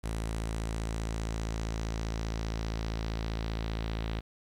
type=tone with low-pass filter sweep; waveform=sawtooth; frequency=55.2 Hz; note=A1; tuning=6 cents sharp; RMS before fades=-34 dBFS; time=0.03-4.21 s; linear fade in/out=20 ms; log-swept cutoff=10000 to 3700 Hz; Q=1.9; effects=10-bit